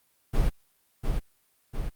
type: noise with echo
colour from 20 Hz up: brown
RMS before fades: -22 dBFS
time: 0.33-0.5 s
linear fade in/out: 20 ms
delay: 700 ms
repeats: 2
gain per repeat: -4 dB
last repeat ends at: 1.9 s
effects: white hiss -68 dBFS RMS until 1.95 s + Opus 32 kbps